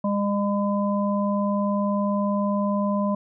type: harmonic tone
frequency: 202.6 Hz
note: G#3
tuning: 43 cents flat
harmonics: 1 / 3 / 5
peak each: -22 / -27 / -29 dBFS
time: 0.04-3.15 s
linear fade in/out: 5 ms
effects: none